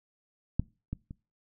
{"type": "clicks", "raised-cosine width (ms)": 5, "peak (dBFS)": [-13, -21, -29], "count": 3, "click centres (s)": [0.596, 0.93, 1.109], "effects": ["noise-tail reverb RT60 0.3 s tail -23 dB re dry"]}